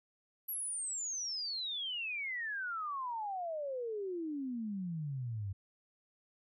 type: exponential sweep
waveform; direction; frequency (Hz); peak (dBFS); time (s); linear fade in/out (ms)
sine; down; 11890 to 93.9; -36; 0.48-5.53; 10
effects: none